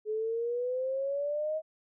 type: exponential sweep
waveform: sine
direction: up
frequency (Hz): 424.6 to 635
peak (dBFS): -29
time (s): 0.05-1.62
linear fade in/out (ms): 50
effects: none